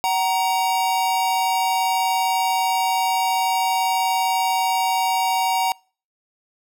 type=tone pair together; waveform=square; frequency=756 / 935.5 Hz; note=F#5 / A#5; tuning=+37 / +6 cents; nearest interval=major third; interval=369 cents; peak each=-22 dBFS; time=0.04-5.72 s; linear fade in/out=0 ms; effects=noise-tail reverb RT60 0.4 s tail -26 dB re dry